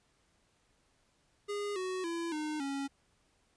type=tone with pitch steps; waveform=square; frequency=409.7 / 371.4 / 336.6 / 305.2 / 276.6 Hz; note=G#4 / F#4 / E4 / D#4 / C#4; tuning=-24 / +7 / +36 / -33 / -4 cents; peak=-35 dBFS; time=1.48-2.88 s; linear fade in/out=20 ms; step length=280 ms; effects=pink hiss -72 dBFS RMS until 3.56 s + resampled to 22050 Hz